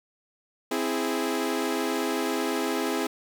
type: chord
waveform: sawtooth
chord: C augmented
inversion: none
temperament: equal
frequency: 261.6 / 329.6 / 415.3 Hz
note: C4 / E4 / G#4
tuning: 0 / 0 / 0 cents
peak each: -26 dBFS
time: 0.71-3.07 s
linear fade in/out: 5 ms
effects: none